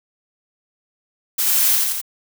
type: noise with echo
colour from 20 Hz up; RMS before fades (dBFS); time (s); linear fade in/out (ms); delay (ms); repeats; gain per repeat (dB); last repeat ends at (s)
blue; -19; 1.38-1.76; 10; 85; 3; -2; 2.015
effects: none